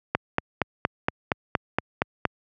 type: click train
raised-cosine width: 0.5 ms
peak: -5 dBFS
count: 10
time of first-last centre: 0.15-2.253 s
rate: 4.28 Hz
effects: high-pass 80 Hz 12 dB/octave